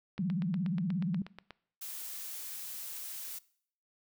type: click train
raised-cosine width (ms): 0.3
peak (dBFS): -29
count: 12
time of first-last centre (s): 0.18-1.507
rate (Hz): 8.29
type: tone with vibrato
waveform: sine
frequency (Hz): 179.5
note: F3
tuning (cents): +48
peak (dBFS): -29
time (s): 0.19-1.22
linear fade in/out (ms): 2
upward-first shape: sine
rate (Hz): 17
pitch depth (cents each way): 200
type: noise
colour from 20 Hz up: blue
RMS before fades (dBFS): -42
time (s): 1.81-3.39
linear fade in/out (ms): 10
effects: noise-tail reverb RT60 0.6 s tail -21 dB re dry